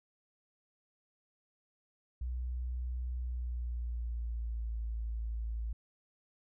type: tone with pitch glide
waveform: sine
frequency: 61.74 to 55.97 Hz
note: B1 to A1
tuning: 0 to +30 cents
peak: -34 dBFS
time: 2.21-5.73 s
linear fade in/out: 5 ms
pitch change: -170 cents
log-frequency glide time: 3.17-4.78 s
effects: none